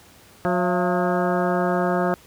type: harmonic tone with a mistuned harmonic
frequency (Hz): 180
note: F#3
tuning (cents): -47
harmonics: 1 / 2 / 3 / 4 / 5 / 6 / 7 / 8 / 9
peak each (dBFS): -24 / -25 / -26 / -25 / -31 / -34 / -30 / -35 / -33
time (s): 0.45-2.14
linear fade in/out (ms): 0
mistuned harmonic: 4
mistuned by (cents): -75
effects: pink hiss -50 dBFS RMS until 2.26 s + high-pass 60 Hz 12 dB/octave